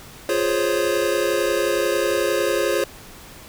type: chord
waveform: square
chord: Db major seventh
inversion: first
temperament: equal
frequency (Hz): 349.2 / 415.3 / 523.3 / 554.4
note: F4 / Ab4 / C5 / Db5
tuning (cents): 0 / 0 / 0 / 0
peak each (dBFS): -25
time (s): 0.29-2.84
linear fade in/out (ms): 2
effects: pink hiss -42 dBFS RMS until 3.48 s